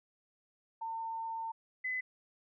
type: tone pair in turn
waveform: sine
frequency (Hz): 904 / 2017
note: A5 / B6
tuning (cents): +47 / +36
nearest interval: octave + major second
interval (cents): 1389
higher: second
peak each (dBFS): -36 / -33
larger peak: second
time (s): 0.81-1.52 / 1.84-2.01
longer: first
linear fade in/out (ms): 10
effects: none